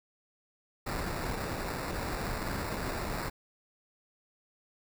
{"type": "noise with sample-and-hold", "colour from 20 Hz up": "pink", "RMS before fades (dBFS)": -35, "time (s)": [0.86, 3.3], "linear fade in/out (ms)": 10, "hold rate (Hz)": 3150, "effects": []}